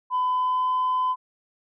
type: tone with pitch glide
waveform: sine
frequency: 1006 to 1014.8 Hz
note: B5 to B5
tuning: +32 to +47 cents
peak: -19 dBFS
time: 0.1-1.16 s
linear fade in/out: 50 ms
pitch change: +15 cents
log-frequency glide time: 0.25-0.7 s
effects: tanh soft clip ceiling -18 dBFS

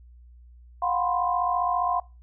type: tone cluster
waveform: sine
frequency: 712 / 752 / 996 / 1051 Hz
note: F5 / F#5 / B5 / C6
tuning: +33 / +28 / +14 / +7 cents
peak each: -26 / -32 / -29 / -27 dBFS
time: 0.82-2 s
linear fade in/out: 5 ms
effects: noise-tail reverb RT60 0.3 s tail -24 dB re dry + added 60 Hz sine -47 dBFS peak until 2.22 s

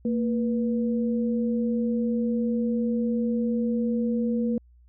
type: tone pair together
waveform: sine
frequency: 229.3 / 486.5 Hz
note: A#3 / B4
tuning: -28 / -26 cents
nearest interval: octave + minor second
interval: 1302 cents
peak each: -23 / -30 dBFS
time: 0.05-4.58 s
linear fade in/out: 2 ms
effects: added 60 Hz sine -52 dBFS peak until 4.88 s

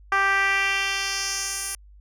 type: tone with band-pass filter sweep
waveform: 10% pulse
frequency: 392 Hz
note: G4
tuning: in tune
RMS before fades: -24 dBFS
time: 0.12-1.75 s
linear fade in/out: 2 ms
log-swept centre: 1300 to 10000 Hz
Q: 1.7
effects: added 50 Hz sine -46 dBFS peak until 2 s

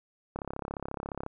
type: click train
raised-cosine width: 1 ms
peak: -21 dBFS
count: 32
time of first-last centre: 0.36-1.264 s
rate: 34.3 Hz
effects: none

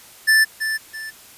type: tone with echo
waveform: square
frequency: 1760 Hz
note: A6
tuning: in tune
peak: -12 dBFS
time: 0.27-0.45 s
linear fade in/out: 20 ms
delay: 330 ms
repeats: 2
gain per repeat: -9 dB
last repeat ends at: 1.11 s
effects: white hiss -45 dBFS RMS until 1.37 s + resampled to 32000 Hz

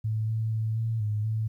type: tone with pitch steps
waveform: sine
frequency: 109.4 / 111.1 / 110.4 / 113 / 105.8 / 110.1 Hz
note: A2 / A2 / A2 / A2 / G#2 / A2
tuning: -9 / +17 / +6 / +47 / +33 / +2 cents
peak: -25 dBFS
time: 0.04-1.48 s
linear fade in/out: 10 ms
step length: 240 ms
effects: 11-bit

